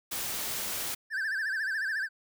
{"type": "noise", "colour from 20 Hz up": "white", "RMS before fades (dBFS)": -34, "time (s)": [0.11, 0.95], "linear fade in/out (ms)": 10}
{"type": "tone with vibrato", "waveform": "triangle", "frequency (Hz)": 1656, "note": "G#6", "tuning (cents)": -5, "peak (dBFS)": -27, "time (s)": [1.1, 2.09], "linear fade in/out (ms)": 50, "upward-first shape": "sine", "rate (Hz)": 14, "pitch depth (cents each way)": 140}
{"effects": []}